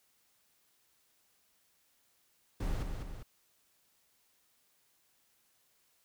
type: noise with echo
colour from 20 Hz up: brown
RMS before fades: -34 dBFS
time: 2.6-2.83 s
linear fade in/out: 5 ms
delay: 200 ms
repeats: 2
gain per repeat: -5 dB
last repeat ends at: 3.23 s
effects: white hiss -72 dBFS RMS until 6.04 s